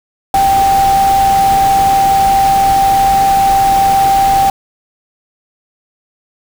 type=tone in noise; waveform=sine; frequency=784 Hz; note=G5; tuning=in tune; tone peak=-7 dBFS; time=0.34-4.5 s; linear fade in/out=2 ms; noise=pink; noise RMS=-21 dBFS; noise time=0.34-4.5 s; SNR=+11 dB; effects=none